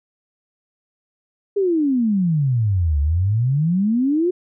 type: exponential two-way sweep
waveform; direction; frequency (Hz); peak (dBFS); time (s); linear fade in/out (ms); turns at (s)
sine; down then up; 414 to 70 to 370.4; -15; 1.56-4.31; 10; 3
effects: none